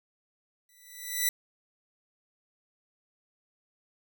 5% pulse tone with exponential growth, 1975.5 Hz, B6, in tune, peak -12 dBFS, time 0.69-1.29 s, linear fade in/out 2 ms, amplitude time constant 130 ms, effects none

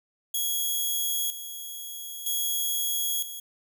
5% pulse tone with tremolo, 3322 Hz, G#7, in tune, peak -17 dBFS, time 0.34-3.4 s, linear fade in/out 5 ms, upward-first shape square, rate 0.52 Hz, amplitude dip 70%, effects none

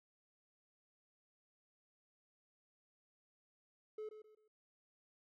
triangle tone with echo, 430 Hz, A4, 40 cents flat, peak -40 dBFS, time 3.98-4.09 s, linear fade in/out 5 ms, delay 130 ms, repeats 3, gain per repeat -10 dB, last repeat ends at 4.48 s, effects tanh soft clip ceiling -36 dBFS

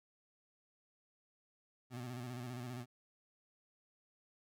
25% pulse tone with vibrato, 123.47 Hz, B2, in tune, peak -39 dBFS, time 1.9-2.86 s, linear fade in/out 50 ms, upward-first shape square, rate 15 Hz, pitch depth 54 cents each way, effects none

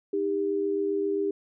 sine tone pair together, 311.1 / 398.6 Hz, D#4 / G4, 0 / +29 cents, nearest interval major third, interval 429 cents, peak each -31 / -25 dBFS, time 0.13-1.31 s, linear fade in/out 5 ms, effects none

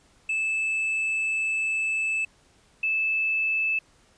triangle / sine tone pair in turn, 2623 / 2623 Hz, E7 / E7, -9 / -9 cents, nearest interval unison, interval 0 cents, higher neither, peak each -22 dBFS, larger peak neither, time 0.29-2.25 / 2.83-3.79 s, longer first, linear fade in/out 5 ms, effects pink hiss -60 dBFS RMS until 4.17 s + resampled to 22050 Hz

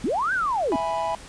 sine linear two-way sweep, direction up then down, 185 to 1606 to 231.7 Hz, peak -21 dBFS, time 0.04-0.76 s, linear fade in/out 2 ms, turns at 0.33 s
triangle chord, E major, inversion none, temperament equal, 659.3 / 830.6 / 987.8 Hz, E5 / G#5 / B5, 0 / 0 / 0 cents, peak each -26 dBFS, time 0.72-1.15 s, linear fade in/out 0 ms
effects pink hiss -43 dBFS RMS until 1.28 s + resampled to 22050 Hz

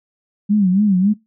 sine tone with vibrato, 196 Hz, G3, in tune, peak -11 dBFS, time 0.49-1.14 s, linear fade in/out 20 ms, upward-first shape sine, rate 3.6 Hz, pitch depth 140 cents each way, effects noise-tail reverb RT60 0.2 s tail -22 dB re dry

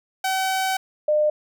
sawtooth / sine tone pair in turn, 761 / 604 Hz, F#5 / D5, +48 / +48 cents, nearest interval major third, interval 400 cents, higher first, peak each -17 / -16 dBFS, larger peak second, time 0.24-0.77 / 1.08-1.3 s, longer first, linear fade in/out 5 ms, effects none

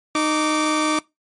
sawtooth tone pair together, 308 / 1163 Hz, D#4 / D6, -17 / -17 cents, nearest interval octave + major seventh, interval 2300 cents, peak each -16 / -18 dBFS, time 0.15-0.99 s, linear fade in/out 2 ms, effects noise-tail reverb RT60 0.2 s tail -22 dB re dry + MP3 48 kbps

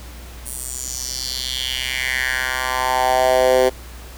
10% pulse tone with high-pass filter sweep, 128.6 Hz, C3, 30 cents flat, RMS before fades -20 dBFS, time 0.45-3.7 s, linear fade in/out 20 ms, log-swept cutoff 10000 to 430 Hz, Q 3.5, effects added 60 Hz sine -35 dBFS peak until 4.17 s + pink hiss -41 dBFS RMS until 4.17 s

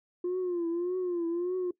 sine tone with vibrato, 351.6 Hz, F4, 12 cents sharp, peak -26 dBFS, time 0.24-1.71 s, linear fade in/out 5 ms, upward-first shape triangle, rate 1.7 Hz, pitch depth 100 cents each way, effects noise-tail reverb RT60 0.1 s tail -20 dB re dry + tanh soft clip ceiling -26 dBFS

